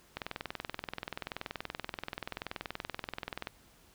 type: click train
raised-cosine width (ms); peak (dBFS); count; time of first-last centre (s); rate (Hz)
0.3; -20; 70; 0.17-3.471; 20.9
effects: pink hiss -62 dBFS RMS until 3.94 s